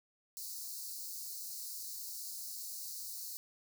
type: high-pass noise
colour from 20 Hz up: white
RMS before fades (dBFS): -44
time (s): 0.37-3.37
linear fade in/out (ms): 0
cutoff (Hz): 4100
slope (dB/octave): 96
effects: none